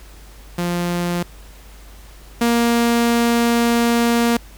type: tone pair in turn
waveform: sawtooth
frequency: 174.61 / 235 Hz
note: F3 / A#3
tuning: 0 / +14 cents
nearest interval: perfect fourth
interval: 514 cents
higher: second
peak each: -15 / -10 dBFS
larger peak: second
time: 0.58-1.23 / 2.41-4.37 s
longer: second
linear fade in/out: 5 ms
effects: added 50 Hz sine -39 dBFS peak until 4.57 s + pink hiss -46 dBFS RMS until 4.57 s